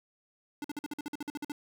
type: tone bursts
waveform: square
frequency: 293.7 Hz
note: D4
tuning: in tune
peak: -35 dBFS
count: 13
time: 0.62-1.52 s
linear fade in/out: 2 ms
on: 24 ms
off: 49 ms
effects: none